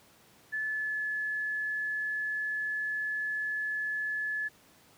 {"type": "tone with pitch glide", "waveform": "sine", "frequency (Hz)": [1733, 1717.1], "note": ["A6", "A6"], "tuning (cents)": [-27, -43], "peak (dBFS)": -30, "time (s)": [0.52, 4.49], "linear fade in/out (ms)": 20, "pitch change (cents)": -16, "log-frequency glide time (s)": [0.64, 1.02], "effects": ["pink hiss -60 dBFS RMS until 4.97 s", "high-pass 100 Hz 12 dB/octave"]}